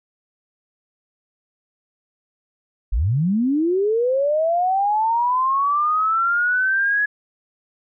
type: linear sweep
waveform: sine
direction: up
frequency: 40 to 1691 Hz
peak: -16 dBFS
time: 2.92-7.06 s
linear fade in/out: 10 ms
effects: none